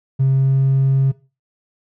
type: tone with pitch glide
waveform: triangle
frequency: 134.1 to 134.95 Hz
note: C3 to C#3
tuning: +43 to -46 cents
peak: -8 dBFS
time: 0.19-1.12 s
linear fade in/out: 20 ms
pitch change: +11 cents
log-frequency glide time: 0.3-0.6 s
effects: noise-tail reverb RT60 0.3 s tail -20 dB re dry + tanh soft clip ceiling -9 dBFS